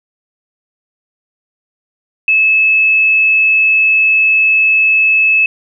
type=tone; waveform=sine; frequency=2600 Hz; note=E7; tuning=24 cents flat; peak=-7 dBFS; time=2.28-5.46 s; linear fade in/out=2 ms; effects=none